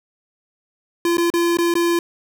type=tone with dropouts; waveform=square; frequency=342.1 Hz; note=F4; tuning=36 cents flat; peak=-16 dBFS; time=1.05-1.99 s; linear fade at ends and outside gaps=2 ms; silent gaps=1.171-1.181 / 1.302-1.338 / 1.571-1.586 / 1.74-1.753 s; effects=9-bit